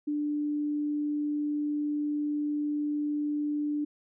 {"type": "tone", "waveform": "sine", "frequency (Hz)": 295.6, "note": "D4", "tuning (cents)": 11, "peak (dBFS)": -27, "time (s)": [0.07, 3.85], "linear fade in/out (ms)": 10, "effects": []}